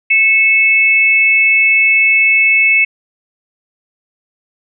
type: tone pair together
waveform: sine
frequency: 2200 / 2616 Hz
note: C#7 / E7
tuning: -14 / -14 cents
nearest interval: minor third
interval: 300 cents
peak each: -10 dBFS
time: 0.1-2.85 s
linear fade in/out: 10 ms
effects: none